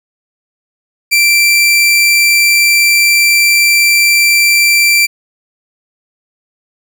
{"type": "tone", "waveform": "sawtooth", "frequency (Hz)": 2349, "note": "D7", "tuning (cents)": 0, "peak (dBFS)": -3, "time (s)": [1.11, 5.07], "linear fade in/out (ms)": 20, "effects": []}